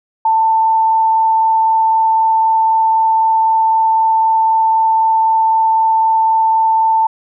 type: tone with frequency modulation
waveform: sine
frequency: 890 Hz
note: A5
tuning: 20 cents sharp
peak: -9 dBFS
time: 0.25-7.07 s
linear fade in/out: 5 ms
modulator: 23.9 Hz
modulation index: 0.26
effects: none